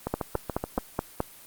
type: two click trains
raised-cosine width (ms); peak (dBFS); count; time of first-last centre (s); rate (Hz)
1; -14 / -11; 6 / 6; 0.07-0.782 / 0.14-1.204; 7.02 / 4.7
effects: white hiss -49 dBFS RMS until 1.46 s + Opus 24 kbps